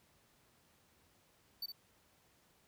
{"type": "tone with echo", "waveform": "square", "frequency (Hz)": 4551, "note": "C#8", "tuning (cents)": 45, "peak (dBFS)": -39, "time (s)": [1.62, 1.66], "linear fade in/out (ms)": 5, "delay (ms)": 61, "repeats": 1, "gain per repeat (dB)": -6, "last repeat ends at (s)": 1.721, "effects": ["pink hiss -70 dBFS RMS until 2.67 s", "high-pass 60 Hz 12 dB/octave"]}